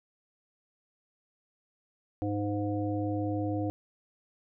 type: harmonic tone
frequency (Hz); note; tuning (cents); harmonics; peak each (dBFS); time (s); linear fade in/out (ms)
103; G#2; -14; 1 / 3 / 5 / 7; -33 / -31 / -37 / -39; 2.22-3.7; 0
effects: none